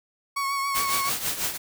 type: tone with vibrato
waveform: 35% pulse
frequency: 1108.7 Hz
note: C#6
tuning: in tune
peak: -23 dBFS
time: 0.36-1.1 s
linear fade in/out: 10 ms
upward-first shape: triangle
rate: 7.1 Hz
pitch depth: 32 cents each way
type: noise with tremolo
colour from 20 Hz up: white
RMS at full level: -25 dBFS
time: 0.74-1.58 s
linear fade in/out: 20 ms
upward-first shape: triangle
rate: 6 Hz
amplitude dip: 75%
effects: none

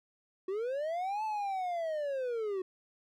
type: linear two-way sweep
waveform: triangle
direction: up then down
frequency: 365.4 to 880 to 365.4 Hz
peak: -30 dBFS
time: 0.48-2.62 s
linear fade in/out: 5 ms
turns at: 1.24 s
effects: none

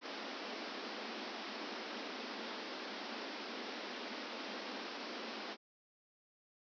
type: band-pass noise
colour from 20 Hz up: pink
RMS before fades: -45 dBFS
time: 0.01-5.57 s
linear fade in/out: 50 ms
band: 210 to 5500 Hz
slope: 96 dB/octave
effects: none

